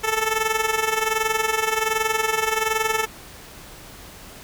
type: tone with amplitude modulation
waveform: 10% pulse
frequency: 440 Hz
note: A4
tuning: in tune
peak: -9 dBFS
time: 0.03-3.06 s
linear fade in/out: 20 ms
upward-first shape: sine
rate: 21.3 Hz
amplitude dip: 70%
effects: pink hiss -42 dBFS RMS until 4.43 s